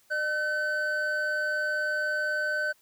triangle tone pair together, 604 / 1522 Hz, D5 / F#6, +48 / +48 cents, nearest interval octave + major third, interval 1600 cents, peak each -31 / -25 dBFS, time 0.1-2.73 s, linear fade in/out 20 ms, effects white hiss -64 dBFS RMS until 2.81 s

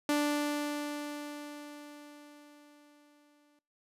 sawtooth tone with exponential decay, 293.7 Hz, D4, in tune, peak -22 dBFS, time 0.09-3.59 s, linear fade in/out 2 ms, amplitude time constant 760 ms, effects noise-tail reverb RT60 0.4 s tail -24 dB re dry + resampled to 32000 Hz

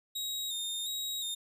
sawtooth tone with vibrato, 3729 Hz, A#7, in tune, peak -31 dBFS, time 0.15-1.35 s, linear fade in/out 10 ms, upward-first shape square, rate 1.4 Hz, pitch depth 36 cents each way, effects none

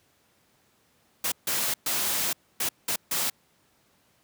white noise bursts at uneven times, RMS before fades -27 dBFS, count 6, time 1.24-1.32 / 1.47-1.74 / 1.86-2.33 / 2.6-2.69 / 2.88-2.96 / 3.11-3.3 s, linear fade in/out 5 ms, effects pink hiss -65 dBFS RMS until 4.23 s + high-pass 100 Hz 12 dB/octave

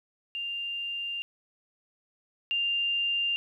sine tone pair in turn, 2794 / 2794 Hz, F7 / F7, 0 / 0 cents, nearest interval unison, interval 0 cents, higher neither, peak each -31 / -25 dBFS, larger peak second, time 0.35-1.22 / 2.51-3.36 s, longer first, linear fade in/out 0 ms, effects 11-bit

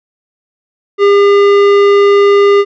sine tone with tanh clipping, 403.2 Hz, G4, 49 cents sharp, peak -6 dBFS, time 0.98-2.65 s, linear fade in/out 50 ms, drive 15 dB, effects none

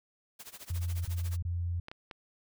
white noise with tremolo, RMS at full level -45 dBFS, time 0.39-1.37 s, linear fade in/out 10 ms, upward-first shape sine, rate 14 Hz, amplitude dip 90%
sine tone bursts, 86.6 Hz, F2, 14 cents flat, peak -30 dBFS, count 3, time 0.7-1.8 s, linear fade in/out 5 ms, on 350 ms, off 25 ms
clicks, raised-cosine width 0.3 ms, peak -27 dBFS, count 3, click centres 1.884 / 1.915 / 2.112 s
effects none

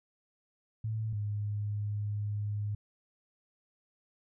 sine tone pair in turn, 110 / 103.83 Hz, A2 / G#2, 0 / 0 cents, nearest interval minor second, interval 100 cents, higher first, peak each -31 / -31 dBFS, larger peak neither, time 0.84-1.13 / 1.13-2.75 s, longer second, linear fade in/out 5 ms, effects none

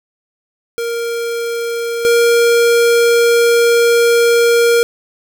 square tone pair in turn, 466.9 / 469.6 Hz, A#4 / A#4, +3 / +13 cents, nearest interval unison, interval 10 cents, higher second, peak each -18 / -9 dBFS, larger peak second, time 0.78-2.05 / 2.05-4.83 s, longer second, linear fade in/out 0 ms, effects none

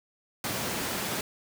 pink high-pass noise, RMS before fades -32 dBFS, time 0.44-1.21 s, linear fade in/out 2 ms, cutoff 140 Hz, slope 12 dB/octave, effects none

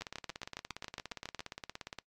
two click trains, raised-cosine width 0.2 ms, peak -24 / -22 dBFS, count 35 / 11, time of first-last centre 0.01-1.987 / 0.02-1.394 s, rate 17.2 / 7.28 Hz, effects noise-tail reverb RT60 0.1 s tail -21 dB re dry + AAC 64 kbps

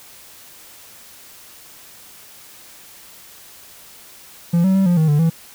triangle tone with pitch steps, 170.9 / 190.2 / 192.9 / 175.6 / 158 / 147.2 / 164.1 Hz, F3 / F#3 / G3 / F3 / D#3 / D3 / E3, -37 / +48 / -28 / +10 / +27 / +4 / -8 cents, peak -10 dBFS, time 4.53-5.3 s, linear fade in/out 10 ms, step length 110 ms, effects white hiss -43 dBFS RMS until 5.54 s

